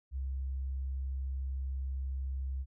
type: tone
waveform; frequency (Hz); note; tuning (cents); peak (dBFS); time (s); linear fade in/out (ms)
sine; 66.5; C2; +29; -33; 0.11-2.66; 50
effects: none